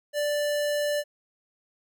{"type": "tone", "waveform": "square", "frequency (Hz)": 587.3, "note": "D5", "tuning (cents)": 0, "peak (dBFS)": -25, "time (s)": [0.13, 1.04], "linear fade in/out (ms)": 50, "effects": []}